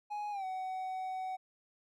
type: tone with pitch glide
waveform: triangle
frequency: 833 to 750.7 Hz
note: G#5 to F#5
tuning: +5 to +25 cents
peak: -34 dBFS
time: 0.1-1.37 s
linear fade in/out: 20 ms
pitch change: -180 cents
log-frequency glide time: 0.31-0.45 s
effects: none